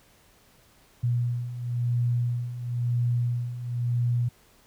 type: beating tone pair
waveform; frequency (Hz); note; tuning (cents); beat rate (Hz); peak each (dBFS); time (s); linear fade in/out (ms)
sine; 120 / 120.98; B2 / B2; -49 / -35; 0.98; -30 / -25; 1.03-4.29; 10
effects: pink hiss -59 dBFS RMS until 4.66 s